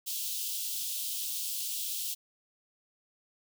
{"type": "high-pass noise", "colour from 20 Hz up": "white", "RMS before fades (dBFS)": -35, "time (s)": [0.06, 2.15], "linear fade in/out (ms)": 20, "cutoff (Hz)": 2900, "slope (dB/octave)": 48, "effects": []}